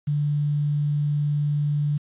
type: tone with quantisation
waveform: sine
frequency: 146.83 Hz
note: D3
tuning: in tune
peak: -20 dBFS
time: 0.07-1.98 s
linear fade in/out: 10 ms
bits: 8
effects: resampled to 8000 Hz